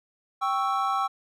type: chord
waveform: triangle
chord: C# diminished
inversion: second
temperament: equal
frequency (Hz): 784 / 1108.7 / 1318.5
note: G5 / C#6 / E6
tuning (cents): 0 / 0 / 0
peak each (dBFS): -26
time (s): 0.41-1.08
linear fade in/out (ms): 20
effects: none